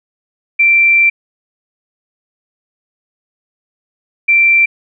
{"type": "tone pair in turn", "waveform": "sine", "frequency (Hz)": [2351, 2351], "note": ["D7", "D7"], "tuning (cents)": [1, 1], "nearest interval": "unison", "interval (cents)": 0, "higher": "neither", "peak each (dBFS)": -6, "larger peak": "neither", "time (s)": [[0.59, 1.1], [4.28, 4.66]], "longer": "first", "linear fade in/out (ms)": 10, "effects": []}